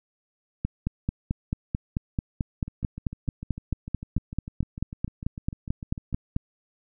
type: two click trains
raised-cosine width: 5 ms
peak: -23 / -13 dBFS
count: 24 / 27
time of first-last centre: 2.68-6.128 / 0.65-6.364 s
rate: 6.67 / 4.55 Hz
effects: none